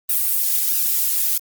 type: noise with flanger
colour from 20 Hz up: violet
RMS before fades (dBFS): -19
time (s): 0.09-1.38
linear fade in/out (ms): 5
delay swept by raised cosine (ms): 0.91 to 3.01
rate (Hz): 1.5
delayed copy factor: -0.65
effects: Opus 32 kbps